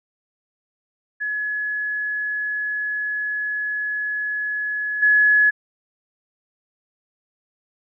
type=tone with level steps; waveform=sine; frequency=1696 Hz; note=G#6; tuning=36 cents sharp; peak=-22 / -12 dBFS; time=1.2-5.51 s; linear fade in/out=20 ms; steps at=5.02 s; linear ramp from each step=10 ms; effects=none